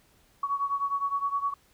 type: beating tone pair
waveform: sine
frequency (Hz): 1120 / 1129.7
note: C#6 / C#6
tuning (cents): +18 / +32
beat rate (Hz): 9.7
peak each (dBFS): -28 / -31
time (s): 0.43-1.54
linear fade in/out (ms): 5
effects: pink hiss -63 dBFS RMS until 1.73 s